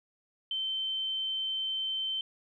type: tone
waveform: sine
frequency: 3095 Hz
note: G7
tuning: 23 cents flat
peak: -30 dBFS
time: 0.51-2.21 s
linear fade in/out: 2 ms
effects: 12-bit